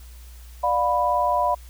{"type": "chord", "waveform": "sine", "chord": "B diminished", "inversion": "first", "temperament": "just", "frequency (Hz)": [592.7, 711.2, 987.8], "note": ["D5", "F5", "B5"], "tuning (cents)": [16, 31, 0], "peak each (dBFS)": [-25, -23, -21], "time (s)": [0.63, 1.55], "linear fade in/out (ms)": 10, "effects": ["added 60 Hz sine -40 dBFS peak until 1.69 s", "white hiss -52 dBFS RMS until 1.69 s"]}